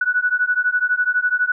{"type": "beating tone pair", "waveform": "sine", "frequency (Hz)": [1471, 1483], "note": ["F#6", "F#6"], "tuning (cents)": [-11, 4], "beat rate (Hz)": 12, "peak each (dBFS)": -19, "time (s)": [0.01, 1.52], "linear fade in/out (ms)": 5, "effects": []}